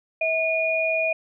sine tone pair together, 646.9 / 2444 Hz, E5 / D#7, -33 / -32 cents, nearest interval octave + major seventh, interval 2301 cents, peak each -23 dBFS, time 0.21-1.13 s, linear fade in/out 5 ms, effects none

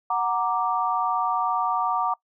sine chord, Gb augmented, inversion none, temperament equal, 740 / 932.3 / 1174.7 Hz, Gb5 / Bb5 / D6, 0 / 0 / 0 cents, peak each -26 / -26 / -25 dBFS, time 0.1-2.14 s, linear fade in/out 5 ms, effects noise-tail reverb RT60 0.1 s tail -22 dB re dry

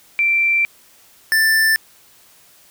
sine / square tone pair in turn, 2349 / 1770.9 Hz, D7 / A6, 0 / +11 cents, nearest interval perfect fourth, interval 489 cents, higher first, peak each -13 dBFS, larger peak neither, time 0.19-0.65 / 1.32-1.76 s, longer first, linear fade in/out 0 ms, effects white hiss -50 dBFS RMS until 2.7 s

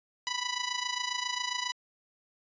10% pulse tone with amplitude modulation, 987.8 Hz, B5, in tune, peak -19 dBFS, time 0.27-1.72 s, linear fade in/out 0 ms, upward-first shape sine, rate 27.4 Hz, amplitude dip 75%, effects resampled to 16000 Hz

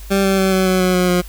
20% pulse tone with pitch steps, 196 / 193.41 / 190.86 / 188.34 / 185.86 / 183.4 / 180.98 / 178.59 Hz, G3 / G3 / G3 / F#3 / F#3 / F#3 / F#3 / F3, 0 / -23 / -46 / +31 / +8 / -15 / -38 / +39 cents, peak -8 dBFS, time 0.1-1.22 s, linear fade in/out 20 ms, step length 140 ms, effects added 50 Hz sine -31 dBFS peak until 1.28 s + white hiss -42 dBFS RMS until 1.28 s

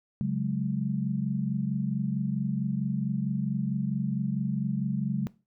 sine chord, C# suspended fourth, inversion none, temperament equal with one note detuned, 138.59 / 185 / 209.5 Hz, C#3 / F#3 / G#3, 0 / 0 / +15 cents, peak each -30 dBFS, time 0.21-5.27 s, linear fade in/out 0 ms, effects noise-tail reverb RT60 0.3 s tail -20 dB re dry

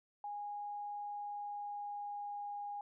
sine tone with pitch glide, 823 to 818.3 Hz, G#5 to G#5, -16 to -26 cents, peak -40 dBFS, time 0.24-2.81 s, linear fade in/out 2 ms, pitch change -10 cents, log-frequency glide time 1.02-2.59 s, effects none

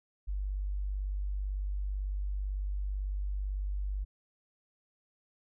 sine tone, 49 Hz, G1, in tune, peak -31 dBFS, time 0.27-4.05 s, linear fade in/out 20 ms, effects none

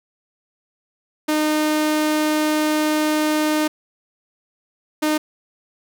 sawtooth tone bursts at uneven times, 306.1 Hz, D#4, 28 cents flat, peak -13 dBFS, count 2, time 1.28-3.68 / 5.02-5.18 s, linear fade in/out 10 ms, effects none

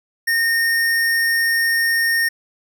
square tone, 1838 Hz, A#6, 25 cents flat, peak -16 dBFS, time 0.27-2.29 s, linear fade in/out 10 ms, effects none

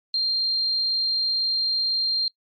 sine tone, 4186 Hz, C8, in tune, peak -20 dBFS, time 0.14-2.28 s, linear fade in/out 2 ms, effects noise-tail reverb RT60 0.1 s tail -22 dB re dry + MP3 32 kbps

